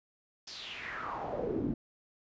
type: noise with band-pass filter sweep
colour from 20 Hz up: brown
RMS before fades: -37 dBFS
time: 0.47-1.74 s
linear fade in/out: 5 ms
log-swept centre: 5300 to 230 Hz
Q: 4.3
effects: resampled to 16000 Hz